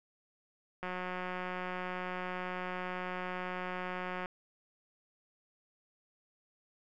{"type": "click train", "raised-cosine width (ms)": 0.5, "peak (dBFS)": -24, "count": 625, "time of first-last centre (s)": [0.83, 4.259], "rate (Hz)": 182, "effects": []}